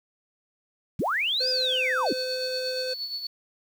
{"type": "linear two-way sweep", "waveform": "sine", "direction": "up then down", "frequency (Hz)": [87.31, 5040, 201.9], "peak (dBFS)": -23, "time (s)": [0.99, 2.13], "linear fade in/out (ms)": 5, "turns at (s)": 1.49}
{"type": "tone", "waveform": "square", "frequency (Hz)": 512, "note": "C5", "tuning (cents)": -38, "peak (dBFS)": -30, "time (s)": [1.4, 2.94], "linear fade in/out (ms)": 10}
{"type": "tone with tremolo", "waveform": "sine", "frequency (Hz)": 4435, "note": "C#8", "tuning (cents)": 0, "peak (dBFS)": -28, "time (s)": [2.06, 3.27], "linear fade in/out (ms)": 5, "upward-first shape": "sine", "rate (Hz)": 8.5, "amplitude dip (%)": 55}
{"effects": ["low-pass 9000 Hz 12 dB/octave", "8-bit"]}